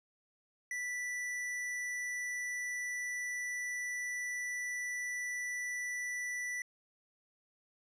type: tone with hard clipping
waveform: sine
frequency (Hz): 1971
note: B6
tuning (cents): -4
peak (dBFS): -37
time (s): 0.71-6.62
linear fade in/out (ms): 2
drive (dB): 17
effects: low-pass 11000 Hz 12 dB/octave